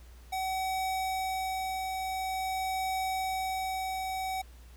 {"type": "tone with tremolo", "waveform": "square", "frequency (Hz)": 757, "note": "F#5", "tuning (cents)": 39, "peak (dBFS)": -30, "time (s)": [0.32, 4.42], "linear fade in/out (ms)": 10, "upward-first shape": "triangle", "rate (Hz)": 0.47, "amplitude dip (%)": 30, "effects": ["added 60 Hz sine -49 dBFS peak until 4.76 s", "pink hiss -60 dBFS RMS until 4.76 s"]}